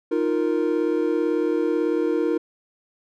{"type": "chord", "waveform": "triangle", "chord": "Eb suspended second", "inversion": "none", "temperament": "equal", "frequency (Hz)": [311.1, 349.2, 466.2], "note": ["Eb4", "F4", "Bb4"], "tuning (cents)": [0, 0, 0], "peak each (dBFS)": -22, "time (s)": [0.11, 2.38], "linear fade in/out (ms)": 10, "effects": []}